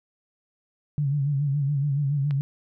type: tone with vibrato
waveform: sine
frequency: 142 Hz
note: C#3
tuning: 42 cents sharp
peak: -21 dBFS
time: 0.98-2.41 s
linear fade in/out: 0 ms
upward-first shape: sine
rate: 7.1 Hz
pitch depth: 78 cents each way
type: click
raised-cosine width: 0.3 ms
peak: -24 dBFS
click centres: 2.309 s
effects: none